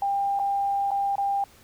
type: tone with dropouts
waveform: sine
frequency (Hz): 797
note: G5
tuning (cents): +28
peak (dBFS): -22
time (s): 0.02-1.44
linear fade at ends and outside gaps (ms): 2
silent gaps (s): 0.391-0.397 / 0.907-0.915 / 1.156-1.181
effects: pink hiss -54 dBFS RMS until 1.63 s